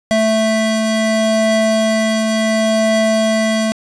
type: tone pair together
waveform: square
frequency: 220 / 659.3 Hz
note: A3 / E5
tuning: 0 / 0 cents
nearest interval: octave + perfect fifth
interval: 1900 cents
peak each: -16 dBFS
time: 0.11-3.72 s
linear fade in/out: 0 ms
effects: resampled to 22050 Hz + 8-bit